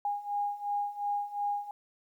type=beating tone pair; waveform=sine; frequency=816 / 818.8 Hz; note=G#5 / G#5; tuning=-31 / -25 cents; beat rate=2.8 Hz; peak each=-35 / -32 dBFS; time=0.05-1.71 s; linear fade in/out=2 ms; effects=11-bit